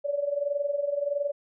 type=tone with amplitude modulation; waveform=sine; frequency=573 Hz; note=D5; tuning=43 cents flat; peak=-22 dBFS; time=0.04-1.32 s; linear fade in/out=20 ms; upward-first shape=sine; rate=21.5 Hz; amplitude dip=75%; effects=none